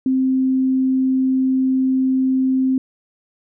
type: tone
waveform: sine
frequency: 261.6 Hz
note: C4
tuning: in tune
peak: -14 dBFS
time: 0.06-2.78 s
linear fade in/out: 2 ms
effects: none